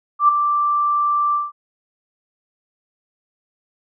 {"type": "tone with ADSR envelope", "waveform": "sine", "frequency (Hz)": 1174.7, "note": "D6", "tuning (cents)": 0, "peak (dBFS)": -7, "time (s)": [0.19, 1.52], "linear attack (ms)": 95, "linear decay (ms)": 9, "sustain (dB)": -8, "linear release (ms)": 180, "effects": []}